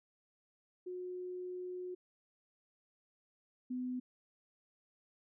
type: tone pair in turn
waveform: sine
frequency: 362.9 / 251.7 Hz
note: F#4 / B3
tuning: -34 / +33 cents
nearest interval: tritone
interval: 633 cents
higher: first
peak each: -40 / -36 dBFS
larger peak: second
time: 0.86-1.95 / 3.7-4 s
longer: first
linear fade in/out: 10 ms
effects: none